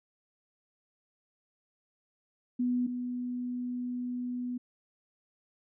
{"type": "tone pair in turn", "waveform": "sine", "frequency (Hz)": [246.9, 246.9], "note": ["B3", "B3"], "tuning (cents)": [0, 0], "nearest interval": "unison", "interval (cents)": 0, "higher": "neither", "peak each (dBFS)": [-26, -32], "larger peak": "first", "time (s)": [[2.59, 2.87], [2.87, 4.58]], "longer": "second", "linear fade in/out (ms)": 10, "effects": []}